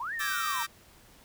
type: linear two-way sweep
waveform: sine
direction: up then down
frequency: 878 to 1892 to 904 Hz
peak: -32 dBFS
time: 0-0.63 s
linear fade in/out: 5 ms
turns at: 0.14 s
type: noise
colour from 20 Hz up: violet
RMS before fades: -42 dBFS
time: 0.19-0.65 s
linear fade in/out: 2 ms
type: chord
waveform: sawtooth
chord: E half-diminished seventh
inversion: third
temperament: equal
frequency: 1174.7 / 1318.5 / 1568 / 1864.7 Hz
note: D6 / E6 / G6 / Bb6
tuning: 0 / 0 / 0 / 0 cents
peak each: -32 / -35 / -34 / -33 dBFS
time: 0.19-0.67 s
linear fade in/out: 20 ms
effects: pink hiss -57 dBFS RMS until 1.24 s